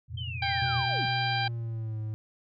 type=chord; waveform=sine; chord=F suspended fourth; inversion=none; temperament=equal; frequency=87.31 / 116.54 / 130.81 Hz; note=F2 / Bb2 / C3; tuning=0 / 0 / 0 cents; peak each=-37 / -37 / -41 dBFS; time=0.08-0.88 s; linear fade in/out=50 ms
type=linear sweep; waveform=sine; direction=down; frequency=3182 to 57.1 Hz; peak=-37 dBFS; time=0.17-1.09 s; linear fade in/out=10 ms
type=harmonic tone; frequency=792 Hz; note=G5; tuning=18 cents sharp; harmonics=1 / 2 / 3 / 4 / 5 / 6; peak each=-30 / -33 / -35 / -36 / -37 / -38 dBFS; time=0.42-1.48 s; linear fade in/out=5 ms
type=tone with pitch glide; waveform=triangle; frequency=123.3 to 108.59 Hz; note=B2 to A2; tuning=-2 to -22 cents; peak=-29 dBFS; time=0.62-2.14 s; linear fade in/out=0 ms; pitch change=-220 cents; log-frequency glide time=1.21-1.99 s
effects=none